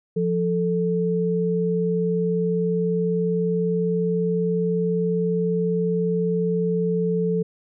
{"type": "tone pair together", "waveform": "sine", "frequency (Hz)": [174.61, 440], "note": ["F3", "A4"], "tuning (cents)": [0, 0], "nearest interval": "octave + major third", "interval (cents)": 1600, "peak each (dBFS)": [-22, -22], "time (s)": [0.16, 7.43], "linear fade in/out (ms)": 10, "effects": []}